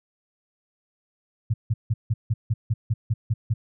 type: tone bursts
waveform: sine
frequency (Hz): 112.4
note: A2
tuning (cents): +37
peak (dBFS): -18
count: 11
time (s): 1.5-3.54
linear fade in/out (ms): 10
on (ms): 40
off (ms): 160
effects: none